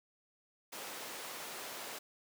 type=high-pass noise; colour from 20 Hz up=pink; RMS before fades=-45 dBFS; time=0.72-1.99 s; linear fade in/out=10 ms; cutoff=420 Hz; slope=12 dB/octave; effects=none